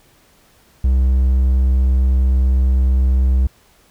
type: tone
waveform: triangle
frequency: 64.6 Hz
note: C2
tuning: 21 cents flat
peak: -9 dBFS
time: 0.84-3.47 s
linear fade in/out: 5 ms
effects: pink hiss -53 dBFS RMS until 3.9 s